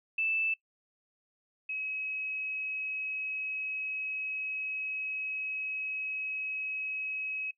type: tone pair in turn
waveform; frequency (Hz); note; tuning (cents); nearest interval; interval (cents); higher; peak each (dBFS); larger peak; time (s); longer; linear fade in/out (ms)
sine; 2637 / 2556; E7 / D#7; 0 / +46; minor second; 54; first; -27 / -33; first; 0.18-0.54 / 1.69-7.51; second; 5
effects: noise-tail reverb RT60 0.1 s tail -21 dB re dry